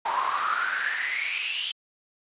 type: noise with high-pass filter sweep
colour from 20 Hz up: brown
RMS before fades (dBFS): -28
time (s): 0.05-1.72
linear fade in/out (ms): 10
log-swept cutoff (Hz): 920 to 3200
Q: 10
effects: resampled to 8000 Hz